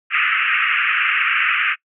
white band-pass noise, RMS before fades -18 dBFS, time 0.1-1.76 s, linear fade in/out 50 ms, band 1200 to 2800 Hz, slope 96 dB/octave, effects noise-tail reverb RT60 0.1 s tail -23 dB re dry

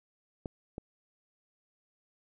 clicks, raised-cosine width 2 ms, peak -23 / -25 dBFS, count 2, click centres 0.458 / 0.781 s, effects none

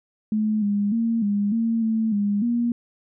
sine tone with pitch steps, 214.9 / 203.8 / 229.2 / 203.7 / 228.1 / 222.2 / 203.9 / 237.2 Hz, A3 / G#3 / A#3 / G#3 / A#3 / A3 / G#3 / A#3, -41 / -32 / -29 / -33 / -37 / +17 / -32 / +30 cents, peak -19 dBFS, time 0.32-2.72 s, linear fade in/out 2 ms, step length 300 ms, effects none

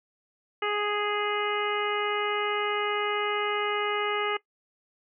harmonic tone, 415.3 Hz, G#4, in tune, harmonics 1 / 2 / 3 / 4 / 5 / 6 / 7, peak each -30 / -34 / -31 / -37 / -34 / -40 / -37 dBFS, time 0.62-4.37 s, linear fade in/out 5 ms, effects noise-tail reverb RT60 0.1 s tail -19 dB re dry

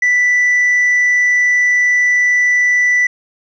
sine tone with tanh clipping, 1975.5 Hz, B6, in tune, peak -10 dBFS, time 0.02-3.07 s, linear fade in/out 5 ms, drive 1 dB, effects none

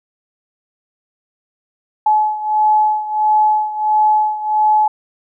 sine beating tone pair, 854 / 855.5 Hz, G#5 / A5, +48 / -49 cents, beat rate 1.5 Hz, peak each -13 / -17 dBFS, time 2.06-4.88 s, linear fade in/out 5 ms, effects none

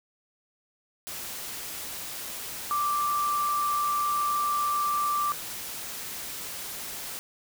sine tone in noise, 1174.7 Hz, D6, in tune, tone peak -24 dBFS, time 2.71-5.32 s, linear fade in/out 0 ms, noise white, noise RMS -37 dBFS, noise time 1.07-7.19 s, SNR +10 dB, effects none

